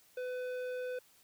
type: tone with tanh clipping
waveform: sine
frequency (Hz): 502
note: B4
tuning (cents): +28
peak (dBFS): -38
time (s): 0.17-0.99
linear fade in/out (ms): 5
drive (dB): 12
effects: white hiss -65 dBFS RMS until 1.23 s